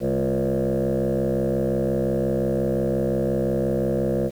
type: tone with frequency modulation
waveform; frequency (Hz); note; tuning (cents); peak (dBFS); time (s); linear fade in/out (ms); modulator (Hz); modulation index
sine; 349.2; F4; 0; -18; 0-4.31; 50; 65.7; 3.6
effects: tanh soft clip ceiling -17 dBFS + 8-bit